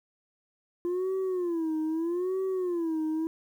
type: tone with vibrato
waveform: sine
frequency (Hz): 345.2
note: F4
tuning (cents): -20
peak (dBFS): -24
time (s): 0.85-3.27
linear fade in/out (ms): 0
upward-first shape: sine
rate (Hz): 0.79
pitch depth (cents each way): 170
effects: tanh soft clip ceiling -26 dBFS + 10-bit